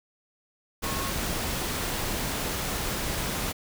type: tone in noise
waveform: sine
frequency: 1089 Hz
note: C#6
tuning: 31 cents flat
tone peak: -36 dBFS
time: 0.83-1.12 s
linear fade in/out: 20 ms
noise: pink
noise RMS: -30 dBFS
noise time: 0.82-3.53 s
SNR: -9 dB
effects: none